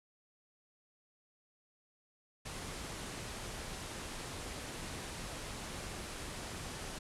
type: low-pass noise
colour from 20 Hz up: pink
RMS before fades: -44 dBFS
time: 2.45-6.99 s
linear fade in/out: 10 ms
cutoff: 11000 Hz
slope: 48 dB/octave
effects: none